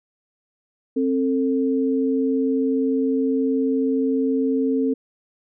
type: tone pair together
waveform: sine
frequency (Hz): 265.4 / 446.4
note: C4 / A4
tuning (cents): +25 / +25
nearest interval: major sixth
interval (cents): 900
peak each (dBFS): -19 / -23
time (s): 0.96-4.94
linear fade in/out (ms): 10
effects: none